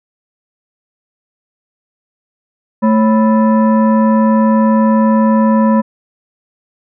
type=tone with frequency modulation; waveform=sine; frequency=220 Hz; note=A3; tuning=in tune; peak=-7 dBFS; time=2.82-5.82 s; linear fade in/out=20 ms; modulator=768 Hz; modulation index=0.73; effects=none